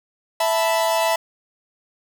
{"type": "chord", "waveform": "45% pulse", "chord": "E suspended fourth", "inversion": "none", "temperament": "equal", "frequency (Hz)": [659.3, 880, 987.8], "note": ["E5", "A5", "B5"], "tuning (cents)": [0, 0, 0], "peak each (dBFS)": [-20, -23, -24], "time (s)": [0.4, 1.16], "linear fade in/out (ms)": 5, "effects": []}